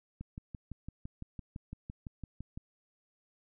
click train, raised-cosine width 5 ms, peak -29 dBFS, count 15, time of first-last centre 0.21-2.575 s, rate 5.92 Hz, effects none

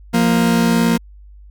40% pulse tone pair together, 174.61 / 232.9 Hz, F3 / A#3, 0 / -1 cents, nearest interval perfect fourth, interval 499 cents, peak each -16 / -13 dBFS, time 0.13-0.98 s, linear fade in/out 20 ms, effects added 50 Hz sine -38 dBFS peak until 1.5 s

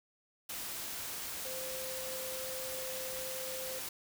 sine tone in noise, 520 Hz, C5, 11 cents flat, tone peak -42 dBFS, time 1.45-3.79 s, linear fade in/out 5 ms, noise white, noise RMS -41 dBFS, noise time 0.49-3.89 s, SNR -4 dB, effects none

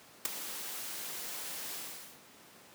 white noise with ADSR envelope, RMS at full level -27 dBFS, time 0.25-2.2 s, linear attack 4 ms, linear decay 10 ms, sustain -14 dB, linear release 450 ms, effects pink hiss -56 dBFS RMS until 2.74 s + high-pass 200 Hz 12 dB/octave

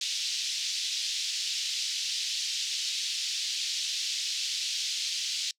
white band-pass noise, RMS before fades -32 dBFS, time 0.01-5.51 s, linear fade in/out 2 ms, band 3000 to 5600 Hz, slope 24 dB/octave, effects noise-tail reverb RT60 0.1 s tail -25 dB re dry

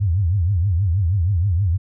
sine tone with vibrato, 91.8 Hz, F#2, 13 cents flat, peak -15 dBFS, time 0-1.78 s, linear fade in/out 20 ms, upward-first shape triangle, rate 6.3 Hz, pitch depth 270 cents each way, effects none

